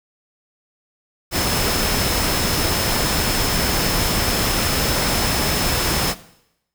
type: tone in noise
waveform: sine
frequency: 5230 Hz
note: E8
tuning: 15 cents flat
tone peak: -27 dBFS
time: 1.31-6.15 s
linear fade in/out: 50 ms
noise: pink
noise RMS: -20 dBFS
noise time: 1.31-6.15 s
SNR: -10 dB
effects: noise-tail reverb RT60 0.8 s tail -17 dB re dry